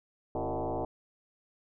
sine tone with frequency modulation, 146.83 Hz, D3, in tune, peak -30 dBFS, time 0.35-0.85 s, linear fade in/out 2 ms, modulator 121 Hz, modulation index 6.1, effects none

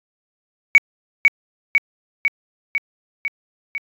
sine tone with echo, 2248 Hz, C#7, 24 cents sharp, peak -4 dBFS, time 0.75-0.78 s, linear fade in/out 0 ms, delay 500 ms, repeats 6, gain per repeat -3 dB, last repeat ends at 3.78 s, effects tanh soft clip ceiling 0 dBFS

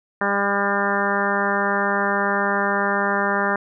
harmonic tone with a mistuned harmonic, 200.2 Hz, G3, 37 cents sharp, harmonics 1 / 2 / 3 / 4 / 5 / 6 / 7 / 8 / 9, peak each -27 / -27 / -27 / -27 / -27 / -27 / -27 / -27 / -27 dBFS, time 0.21-3.56 s, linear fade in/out 2 ms, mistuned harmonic 7, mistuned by +18 cents, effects none

